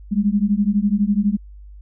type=beating tone pair; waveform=sine; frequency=198.8 / 210.8 Hz; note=G3 / G#3; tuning=+25 / +26 cents; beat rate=12 Hz; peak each=-18 dBFS; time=0.11-1.37 s; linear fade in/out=20 ms; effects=added 50 Hz sine -37 dBFS peak until 1.81 s